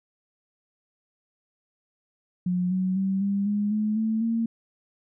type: tone with pitch steps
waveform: sine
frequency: 179.9 / 186.14 / 192.59 / 199.27 / 206.2 / 213.3 / 220.7 / 228.4 Hz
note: F#3 / F#3 / G3 / G3 / G#3 / G#3 / A3 / A#3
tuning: -48 / +11 / -30 / +29 / -12 / +46 / +5 / -35 cents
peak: -22 dBFS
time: 2.46-4.46 s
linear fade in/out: 5 ms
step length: 250 ms
effects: none